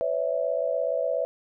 sine tone cluster, 509 / 566 / 653 Hz, C5 / C#5 / E5, -48 / +36 / -17 cents, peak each -28 dBFS, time 0.01-1.25 s, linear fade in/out 0 ms, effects none

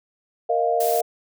sine chord, Bb suspended fourth, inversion none, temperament equal, 466.2 / 622.3 / 698.5 Hz, Bb4 / Eb5 / F5, 0 / 0 / 0 cents, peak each -23 / -24 / -21 dBFS, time 0.49-1.02 s, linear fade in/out 10 ms
blue noise, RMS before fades -30 dBFS, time 0.8-1.01 s, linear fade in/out 5 ms
effects none

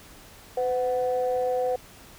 sine tone pair together, 506 / 740 Hz, B4 / F#5, +42 / 0 cents, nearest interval perfect fifth, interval 658 cents, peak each -23 / -28 dBFS, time 0.57-1.76 s, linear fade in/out 5 ms, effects tanh soft clip ceiling -16 dBFS + pink hiss -49 dBFS RMS until 2.18 s

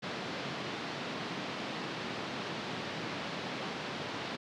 pink band-pass noise, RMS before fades -39 dBFS, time 0.02-4.37 s, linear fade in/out 20 ms, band 140 to 4500 Hz, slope 24 dB/octave, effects none

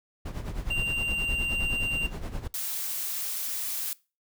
brown noise with tremolo, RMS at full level -30 dBFS, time 0.25-2.48 s, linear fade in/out 10 ms, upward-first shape sine, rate 9.6 Hz, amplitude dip 70%
triangle tone, 2778 Hz, F7, 10 cents flat, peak -24 dBFS, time 0.7-2.07 s, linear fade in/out 10 ms
blue noise, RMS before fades -32 dBFS, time 2.54-3.93 s, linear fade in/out 2 ms
effects noise-tail reverb RT60 0.3 s tail -21 dB re dry

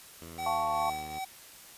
10% pulse tone with pitch glide, 82.7 to 76.72 Hz, E2 to D#2, +6 to -24 cents, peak -36 dBFS, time 0.21-1.19 s, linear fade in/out 10 ms, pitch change -130 cents, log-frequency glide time 0.51-0.73 s
square tone with tremolo, 763 Hz, G5, 47 cents flat, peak -32 dBFS, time 0.38-1.25 s, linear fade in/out 10 ms, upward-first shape triangle, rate 2.5 Hz, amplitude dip 70%
sine chord, F augmented, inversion none, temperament equal with one note detuned, 687.3 / 880 / 1108.7 Hz, F5 / A5 / C#6, -28 / 0 / 0 cents, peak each -32 dBFS, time 0.46-0.9 s, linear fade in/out 5 ms
effects white hiss -51 dBFS RMS until 1.77 s + resampled to 32000 Hz

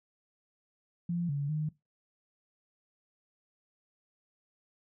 sine tone with pitch steps, 172.6 / 142.4 / 153.3 Hz, F3 / C#3 / D#3, -20 / +47 / -25 cents, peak -29 dBFS, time 1.09-1.69 s, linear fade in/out 5 ms, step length 200 ms, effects noise-tail reverb RT60 0.2 s tail -20 dB re dry

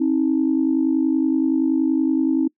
sine tone pair together, 267.4 / 318 Hz, C4 / D#4, +38 / +38 cents, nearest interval minor third, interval 300 cents, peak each -18 dBFS, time 0-2.48 s, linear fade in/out 10 ms, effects noise-tail reverb RT60 0.1 s tail -24 dB re dry + tanh soft clip ceiling -9 dBFS

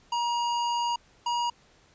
square tone pair in turn, 950 / 954.2 Hz, A#5 / A#5, +33 / +40 cents, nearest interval unison, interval 7 cents, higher second, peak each -26 dBFS, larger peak neither, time 0.12-0.96 / 1.26-1.5 s, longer first, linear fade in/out 5 ms, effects pink hiss -60 dBFS RMS until 1.94 s + resampled to 16000 Hz

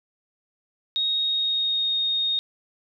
sine tone with pitch glide, 3749 to 3710 Hz, A#7 to A#7, +9 to -9 cents, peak -21 dBFS, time 0.96-2.39 s, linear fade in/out 0 ms, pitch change -18 cents, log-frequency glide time 1.13-1.96 s, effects none

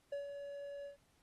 triangle tone with ADSR envelope, 567 Hz, C#5, 39 cents sharp, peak -35 dBFS, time 0.12-0.97 s, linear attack 6 ms, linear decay 130 ms, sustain -7 dB, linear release 120 ms, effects pink hiss -74 dBFS RMS until 1.22 s + AAC 32 kbps

